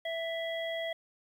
harmonic tone, 660 Hz, E5, 2 cents sharp, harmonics 1 / 3 / 5, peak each -34 / -39 / -41 dBFS, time 0.05-0.93 s, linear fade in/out 5 ms, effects 10-bit

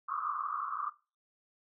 pink band-pass noise, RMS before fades -36 dBFS, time 0.08-0.9 s, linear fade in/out 10 ms, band 1100 to 1300 Hz, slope 96 dB/octave, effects noise-tail reverb RT60 0.3 s tail -18 dB re dry

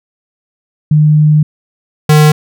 sine / square tone pair in turn, 151.9 / 151.9 Hz, D#3 / D#3, -41 / -41 cents, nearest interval unison, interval 0 cents, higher neither, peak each -4 dBFS, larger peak neither, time 0.91-1.43 / 2.09-2.32 s, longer first, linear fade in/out 5 ms, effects none

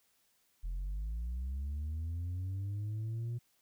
sine linear sweep, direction up, 40.85 to 120.3 Hz, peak -32 dBFS, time 0.63-3.39 s, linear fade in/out 20 ms, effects tanh soft clip ceiling -34 dBFS + white hiss -73 dBFS RMS until 3.61 s

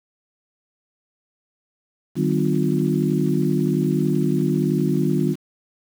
harmonic tone with a mistuned harmonic, 50.6 Hz, G#1, 44 cents flat, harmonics 3 / 4 / 5 / 6 / 7, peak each -22 / -23 / -24 / -25 / -25 dBFS, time 2.15-5.36 s, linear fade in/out 50 ms, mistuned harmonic 4, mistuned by -110 cents, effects 7-bit

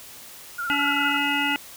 sine tone with vibrato, 1400 Hz, F6, 4 cents sharp, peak -26 dBFS, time 0.58-1.18 s, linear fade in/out 10 ms, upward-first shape sine, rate 17 Hz, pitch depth 59 cents each way
harmonic tone, 285.8 Hz, D4, 47 cents flat, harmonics 1 / 3 / 5 / 7 / 9 / 10, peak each -28 / -28 / -28 / -28 / -28 / -28 dBFS, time 0.7-1.56 s, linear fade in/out 0 ms
effects white hiss -43 dBFS RMS until 1.76 s

